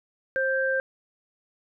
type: tone pair together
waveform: sine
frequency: 530 / 1574.5 Hz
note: C5 / G6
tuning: +22 / +7 cents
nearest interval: octave + perfect fifth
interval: 1885 cents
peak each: -25 dBFS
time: 0.36-0.8 s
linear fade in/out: 0 ms
effects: none